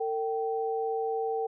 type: tone pair together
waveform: sine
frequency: 452.1 / 775 Hz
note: A4 / G5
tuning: +47 / -20 cents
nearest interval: major sixth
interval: 933 cents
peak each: -29 / -32 dBFS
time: 0-1.47 s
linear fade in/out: 10 ms
effects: none